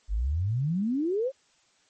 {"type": "exponential sweep", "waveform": "sine", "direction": "up", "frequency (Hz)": [46.25, 559], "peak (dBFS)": -24, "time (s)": [0.08, 1.32], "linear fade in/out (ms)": 50, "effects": ["white hiss -65 dBFS RMS until 1.89 s", "MP3 32 kbps"]}